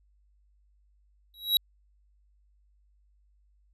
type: tone with exponential growth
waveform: square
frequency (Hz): 3869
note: B7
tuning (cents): -36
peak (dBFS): -17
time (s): 1.34-1.57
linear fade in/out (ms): 1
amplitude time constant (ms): 50
effects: added 50 Hz sine -62 dBFS peak until 3.73 s + resampled to 32000 Hz